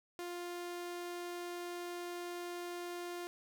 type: tone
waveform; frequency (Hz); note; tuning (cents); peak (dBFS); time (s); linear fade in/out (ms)
sawtooth; 350.6; F4; +7; -37; 0.19-3.27; 0
effects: none